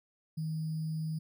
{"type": "tone with sample-and-hold", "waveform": "sine", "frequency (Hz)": 157.9, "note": "D#3", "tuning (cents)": 26, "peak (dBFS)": -32, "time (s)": [0.37, 1.19], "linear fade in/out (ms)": 10, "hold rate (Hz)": 4900, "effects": []}